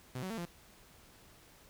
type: tone with pitch steps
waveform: sawtooth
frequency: 127.4 / 187.4 / 225.9 / 172.6 Hz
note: C3 / F#3 / A3 / F3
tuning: -46 / +22 / +46 / -20 cents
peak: -34 dBFS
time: 0.15-0.454 s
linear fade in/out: 5 ms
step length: 76 ms
effects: pink hiss -60 dBFS RMS until 1.69 s